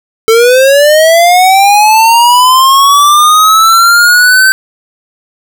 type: linear sweep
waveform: square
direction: up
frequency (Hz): 440 to 1550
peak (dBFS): -3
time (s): 0.28-4.52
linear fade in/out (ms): 0
effects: 7-bit